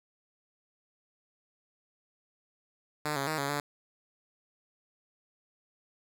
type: tone with pitch steps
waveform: 5% pulse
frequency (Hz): 150.6 / 138.3 / 156.4 / 140.2 / 145.2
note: D3 / C#3 / D#3 / C#3 / D3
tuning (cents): +44 / -4 / +9 / +20 / -19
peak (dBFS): -19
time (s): 3.05-3.6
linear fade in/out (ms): 2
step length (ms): 110
effects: none